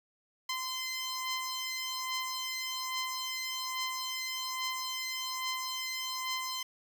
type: beating tone pair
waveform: 10% pulse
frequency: 1033 / 1034.2 Hz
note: C6 / C6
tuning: -22 / -20 cents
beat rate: 1.2 Hz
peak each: -27 / -31 dBFS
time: 0.49-6.63 s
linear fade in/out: 5 ms
effects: none